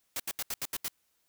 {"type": "noise bursts", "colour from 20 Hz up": "white", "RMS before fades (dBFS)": -34, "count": 7, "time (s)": [0.16, 0.882], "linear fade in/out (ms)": 2, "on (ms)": 38, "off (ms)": 76, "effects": ["white hiss -74 dBFS RMS until 1.28 s"]}